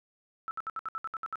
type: tone bursts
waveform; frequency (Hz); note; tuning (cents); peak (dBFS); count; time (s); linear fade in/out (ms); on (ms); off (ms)
sine; 1318.5; E6; 0; -32; 10; 0.48-1.356; 0; 30; 64
effects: none